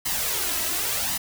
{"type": "noise with flanger", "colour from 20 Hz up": "white", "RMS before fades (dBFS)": -26, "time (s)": [0.05, 1.18], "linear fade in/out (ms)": 10, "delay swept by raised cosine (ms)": [1, 3.1], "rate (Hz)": 0.9, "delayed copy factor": 0.65, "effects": []}